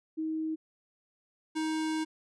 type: tone pair in turn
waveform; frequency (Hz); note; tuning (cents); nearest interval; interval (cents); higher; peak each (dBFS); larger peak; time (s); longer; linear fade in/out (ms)
sine / square; 316.4 / 314.8; D#4 / D#4; +29 / +20; unison; 9; first; -30 / -30; neither; 0.17-0.56 / 1.55-2.05; second; 20
effects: resampled to 22050 Hz